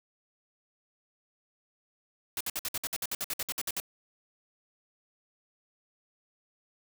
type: noise bursts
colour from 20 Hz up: white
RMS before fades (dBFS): -33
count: 16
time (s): 2.37-3.801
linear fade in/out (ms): 2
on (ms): 36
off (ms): 57
effects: none